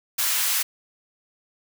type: high-pass noise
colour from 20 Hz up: white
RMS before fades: -23 dBFS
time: 0.18-0.63 s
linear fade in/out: 10 ms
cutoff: 1100 Hz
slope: 12 dB/octave
effects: none